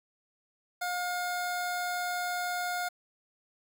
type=tone pair together; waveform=square; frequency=714 / 1428 Hz; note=F5 / F6; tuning=+38 / +38 cents; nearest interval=octave; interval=1200 cents; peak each=-33 / -36 dBFS; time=0.81-2.89 s; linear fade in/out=10 ms; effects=9-bit